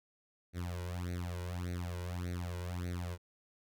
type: tone with flanger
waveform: sawtooth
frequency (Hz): 88.4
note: F2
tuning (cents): +22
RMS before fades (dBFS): -39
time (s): 0.53-3.18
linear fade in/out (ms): 50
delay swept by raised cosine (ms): 0.48 to 2.08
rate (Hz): 1.7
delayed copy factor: +1
effects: none